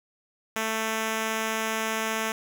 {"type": "tone", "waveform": "5% pulse", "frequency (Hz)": 221.2, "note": "A3", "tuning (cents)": 9, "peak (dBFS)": -15, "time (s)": [0.56, 2.32], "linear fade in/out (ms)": 2, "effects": []}